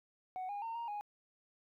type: tone with pitch steps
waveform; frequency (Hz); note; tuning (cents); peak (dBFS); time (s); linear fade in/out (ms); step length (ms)
sine; 743 / 815 / 912 / 934 / 828; F#5 / G#5 / A#5 / A#5 / G#5; +7 / -33 / -38 / +3 / -5; -36; 0.36-1.01; 0; 130
effects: tanh soft clip ceiling -37 dBFS + 13-bit

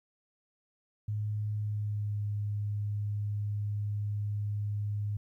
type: tone with pitch glide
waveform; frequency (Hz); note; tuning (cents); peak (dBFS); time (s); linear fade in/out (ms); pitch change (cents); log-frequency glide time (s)
sine; 105.5 to 103.57; G#2 to G#2; +28 to -4; -30; 1.08-5.17; 5; -32; 1.54-2.2
effects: 12-bit

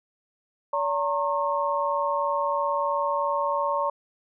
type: tone cluster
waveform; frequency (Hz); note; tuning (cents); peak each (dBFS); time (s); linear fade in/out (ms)
sine; 573 / 918 / 1081; D5 / A#5 / C#6; -43 / -27 / -44; -27; 0.73-3.9; 5
effects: none

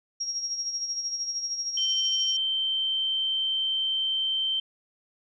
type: tone with tremolo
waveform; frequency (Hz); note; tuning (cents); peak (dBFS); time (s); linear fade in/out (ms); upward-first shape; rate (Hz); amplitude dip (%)
sine; 5600; F8; +4; -26; 0.2-2.37; 10; sine; 13; 55
type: tone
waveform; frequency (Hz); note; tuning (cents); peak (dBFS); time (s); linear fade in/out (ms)
sine; 3115; G7; -12; -24; 1.77-4.6; 5
effects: none

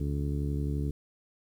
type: harmonic tone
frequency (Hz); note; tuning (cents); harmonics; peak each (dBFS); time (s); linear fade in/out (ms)
71.6; D2; -43; 1 / 2 / 3 / 4 / 5 / 6; -31 / -32 / -41 / -37 / -44 / -43; 0-0.91; 5
effects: 10-bit

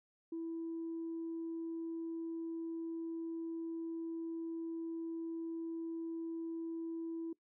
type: tone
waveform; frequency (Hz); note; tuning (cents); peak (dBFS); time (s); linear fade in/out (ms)
sine; 329.9; E4; +1; -37; 0.32-7.33; 5
effects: noise-tail reverb RT60 0.1 s tail -20 dB re dry + tanh soft clip ceiling -35 dBFS

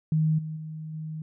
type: tone with level steps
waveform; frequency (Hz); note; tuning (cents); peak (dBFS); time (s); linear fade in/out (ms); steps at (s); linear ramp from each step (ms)
sine; 156.7; D#3; +13; -20 / -31 / -34 / -32; 0.12-1.22; 2; 0.38 / 0.56 / 0.93; 10
effects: none

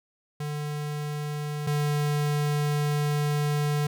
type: tone pair in turn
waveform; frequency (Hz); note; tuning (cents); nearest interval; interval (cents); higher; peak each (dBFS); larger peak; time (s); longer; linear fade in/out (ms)
square; 148.4 / 147.46; D3 / D3; +18 / +7; unison; 11; first; -30 / -24; second; 0.4-1.67 / 1.67-3.87; second; 5
effects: none

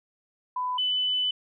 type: tone pair in turn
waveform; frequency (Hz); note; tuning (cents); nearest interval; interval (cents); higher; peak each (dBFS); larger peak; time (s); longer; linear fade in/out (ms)
sine; 1000 / 3002; B5 / F#7; +21 / +24; octave + perfect fifth; 1903; second; -26 / -23; second; 0.56-0.78 / 0.78-1.31; second; 5
effects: none

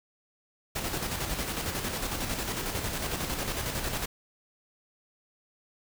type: noise with tremolo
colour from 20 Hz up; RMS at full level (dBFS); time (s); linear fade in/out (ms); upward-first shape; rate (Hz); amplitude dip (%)
pink; -31; 0.75-4.06; 10; square; 11; 40
effects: none

